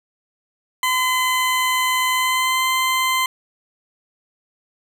20% pulse tone with pitch glide, 1021 to 1035.9 Hz, C6 to C6, -43 to -18 cents, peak -12 dBFS, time 0.83-3.26 s, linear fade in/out 2 ms, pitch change +25 cents, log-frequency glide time 2.14-2.65 s, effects none

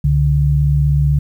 sine tone pair together, 68.05 / 144.2 Hz, C#2 / D3, -31 / -31 cents, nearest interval octave + minor second, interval 1300 cents, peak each -15 / -12 dBFS, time 0.04-1.19 s, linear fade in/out 5 ms, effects 8-bit

